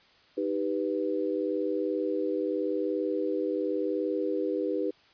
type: chord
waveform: sine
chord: Eb augmented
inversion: none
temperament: equal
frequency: 311.1 / 392 / 493.9 Hz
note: Eb4 / G4 / B4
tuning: 0 / 0 / 0 cents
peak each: -31 dBFS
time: 0.37-4.91 s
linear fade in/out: 10 ms
effects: white hiss -60 dBFS RMS until 5.13 s + resampled to 11025 Hz